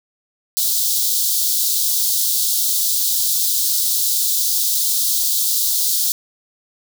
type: high-pass noise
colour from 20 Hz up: white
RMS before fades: -18 dBFS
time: 0.57-6.12 s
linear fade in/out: 0 ms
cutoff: 3600 Hz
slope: 48 dB/octave
effects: none